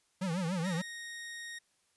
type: tone with vibrato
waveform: square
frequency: 176.7 Hz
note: F3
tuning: 21 cents sharp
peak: -32 dBFS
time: 0.21-0.82 s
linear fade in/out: 10 ms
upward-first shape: triangle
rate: 6.9 Hz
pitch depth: 200 cents each way
type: tone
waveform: sawtooth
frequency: 1866 Hz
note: A#6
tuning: 1 cent sharp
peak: -38 dBFS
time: 0.64-1.59 s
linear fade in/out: 10 ms
effects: white hiss -73 dBFS RMS until 1.96 s + resampled to 24000 Hz